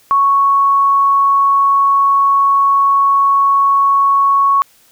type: tone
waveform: sine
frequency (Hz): 1108.7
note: C#6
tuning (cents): 0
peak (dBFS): -8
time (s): 0.11-4.62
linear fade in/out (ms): 0
effects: white hiss -50 dBFS RMS until 4.91 s